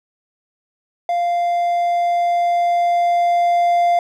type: tone with level ramp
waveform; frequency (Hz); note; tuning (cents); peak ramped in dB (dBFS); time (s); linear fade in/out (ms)
triangle; 696; F5; -6; -14 to -10; 1.09-3.99; 2
effects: none